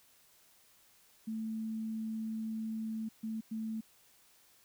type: tone bursts at uneven times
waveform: sine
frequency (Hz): 221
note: A3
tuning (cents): +8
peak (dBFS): -35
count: 3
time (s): 1.27-3.09 / 3.23-3.41 / 3.51-3.81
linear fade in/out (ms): 10
effects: white hiss -65 dBFS RMS until 4.64 s